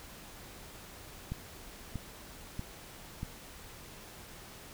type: click train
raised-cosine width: 5 ms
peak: -24 dBFS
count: 4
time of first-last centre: 1.32-3.231 s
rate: 1.57 Hz
effects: pink hiss -50 dBFS RMS until 4.73 s